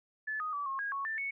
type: tone with pitch steps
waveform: sine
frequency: 1733 / 1246 / 1151 / 1081 / 1638 / 1107 / 1776 / 2213 Hz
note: A6 / D#6 / D6 / C#6 / G#6 / C#6 / A6 / C#7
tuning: -27 / +2 / -35 / -44 / -24 / -3 / +16 / -3 cents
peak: -33 dBFS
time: 0.27-1.31 s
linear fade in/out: 10 ms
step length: 130 ms
effects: none